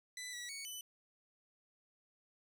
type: tone with pitch steps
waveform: 15% pulse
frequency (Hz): 1994 / 1940 / 2231 / 2997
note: B6 / B6 / C#7 / F#7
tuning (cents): +16 / -31 / +11 / +22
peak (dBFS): -37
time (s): 0.17-0.81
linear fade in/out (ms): 2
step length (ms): 160
effects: none